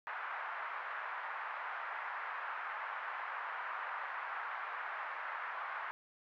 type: band-pass noise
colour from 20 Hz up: pink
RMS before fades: -42 dBFS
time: 0.07-5.91 s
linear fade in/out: 0 ms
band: 910 to 1800 Hz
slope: 24 dB/octave
effects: none